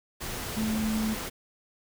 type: tone in noise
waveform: sine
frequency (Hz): 218.3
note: A3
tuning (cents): -13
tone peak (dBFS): -26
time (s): 0.56-1.15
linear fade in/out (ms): 20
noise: pink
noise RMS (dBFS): -35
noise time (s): 0.2-1.3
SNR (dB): +6
effects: none